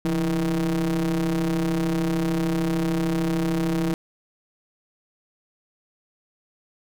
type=ring-modulated tone; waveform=square; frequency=77.78 Hz; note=D#2; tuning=in tune; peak=-19 dBFS; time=0.05-3.94 s; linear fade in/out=0 ms; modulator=250 Hz; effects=none